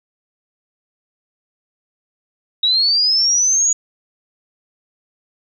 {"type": "linear sweep", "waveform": "sine", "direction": "up", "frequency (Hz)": [3795, 6820], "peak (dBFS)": -12, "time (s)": [2.63, 3.73], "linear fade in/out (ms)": 5, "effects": ["9-bit"]}